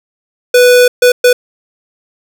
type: tone bursts at uneven times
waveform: square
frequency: 493.9 Hz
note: B4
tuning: in tune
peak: -4 dBFS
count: 3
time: 0.54-0.88 / 1.02-1.12 / 1.24-1.33 s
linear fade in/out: 5 ms
effects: none